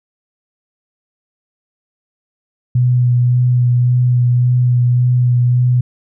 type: tone with vibrato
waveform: sine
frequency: 123.47 Hz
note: B2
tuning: in tune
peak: -9 dBFS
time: 2.75-5.81 s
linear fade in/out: 5 ms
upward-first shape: sine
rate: 1.8 Hz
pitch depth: 15 cents each way
effects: none